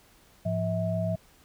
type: tone cluster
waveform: sine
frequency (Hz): 106.6 / 174 / 645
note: G#2 / F3 / E5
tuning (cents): +46 / -6 / -38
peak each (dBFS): -30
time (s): 0.45-1.16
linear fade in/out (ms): 10
effects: pink hiss -59 dBFS RMS until 1.44 s